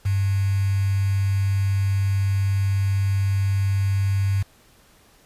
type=tone with quantisation; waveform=sine; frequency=98 Hz; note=G2; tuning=in tune; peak=-18 dBFS; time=0.05-4.43 s; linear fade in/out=10 ms; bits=6; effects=pink hiss -55 dBFS RMS until 5.25 s + resampled to 32000 Hz